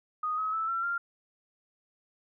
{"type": "tone with pitch steps", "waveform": "sine", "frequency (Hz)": [1242, 1277.7, 1314.3, 1352.1, 1390.9], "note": ["D#6", "D#6", "E6", "E6", "F6"], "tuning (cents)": [-3, 46, -6, 44, -7], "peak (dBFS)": -28, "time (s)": [0.23, 0.98], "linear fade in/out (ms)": 5, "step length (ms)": 150, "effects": []}